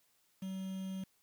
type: tone with quantisation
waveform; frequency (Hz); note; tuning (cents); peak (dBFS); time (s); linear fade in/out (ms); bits
triangle; 190; F#3; +46; -36; 0.42-1.04; 5; 9
effects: white hiss -73 dBFS RMS until 1.22 s